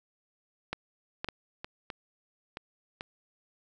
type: clicks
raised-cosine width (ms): 0.3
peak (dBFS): -16 / -17 / -18 / -22 / -21 / -22 / -21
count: 7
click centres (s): 0.73 / 1.245 / 1.287 / 1.645 / 1.902 / 2.571 / 3.009
effects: none